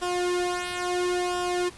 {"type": "tone with flanger", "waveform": "sawtooth", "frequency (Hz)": 357.1, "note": "F4", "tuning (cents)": 39, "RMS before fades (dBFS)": -27, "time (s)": [0.01, 1.7], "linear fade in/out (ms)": 20, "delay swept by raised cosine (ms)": [0.46, 2.66], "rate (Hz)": 0.73, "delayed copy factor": -0.75, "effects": ["pink hiss -47 dBFS RMS until 1.77 s", "resampled to 24000 Hz"]}